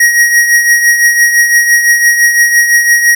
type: tone with tremolo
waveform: square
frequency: 1892 Hz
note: A#6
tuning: 25 cents sharp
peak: -3 dBFS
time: 0-3.15 s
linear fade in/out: 5 ms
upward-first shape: triangle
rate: 5.9 Hz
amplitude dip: 60%
effects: none